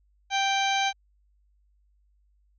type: harmonic tone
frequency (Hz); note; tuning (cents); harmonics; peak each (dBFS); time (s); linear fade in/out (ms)
784; G5; 0; 1 / 2 / 3 / 4 / 5 / 6 / 7 / 8; -25 / -32 / -30 / -32 / -33 / -44 / -47 / -37; 0.3-0.93; 50
effects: added 50 Hz sine -62 dBFS peak until 2.58 s